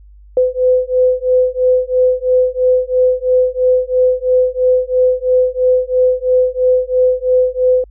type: beating tone pair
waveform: sine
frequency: 505 / 508 Hz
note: B4 / B4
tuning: +39 / +49 cents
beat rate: 3 Hz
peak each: -13 dBFS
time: 0.37-7.84 s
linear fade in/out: 2 ms
effects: added 50 Hz sine -38 dBFS peak until 7.9 s